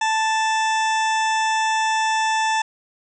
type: harmonic tone with a mistuned harmonic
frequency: 880 Hz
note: A5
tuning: in tune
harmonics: 1 / 2 / 3 / 4 / 6 / 7 / 8 / 9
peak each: -19 / -25 / -29 / -31 / -35 / -36 / -37 / -38 dBFS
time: 0.01-2.62 s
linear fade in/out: 5 ms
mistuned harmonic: 6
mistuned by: +39 cents
effects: none